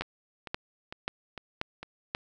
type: two click trains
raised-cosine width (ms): 0.3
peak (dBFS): -23 / -14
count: 5 / 5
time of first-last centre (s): 0.02-1.83 / 0.01-2.149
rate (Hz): 2.21 / 1.87
effects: none